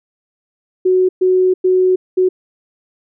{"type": "tone bursts at uneven times", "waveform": "sine", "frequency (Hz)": 370, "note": "F#4", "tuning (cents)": 0, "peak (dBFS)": -9, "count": 4, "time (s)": [[0.85, 1.09], [1.21, 1.54], [1.64, 1.96], [2.17, 2.29]], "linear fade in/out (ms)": 10, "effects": []}